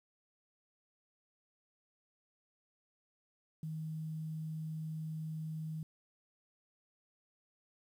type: tone with quantisation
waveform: sine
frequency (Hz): 157.6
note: D#3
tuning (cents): +23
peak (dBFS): -38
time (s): 3.63-5.83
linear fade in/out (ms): 2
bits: 11
effects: none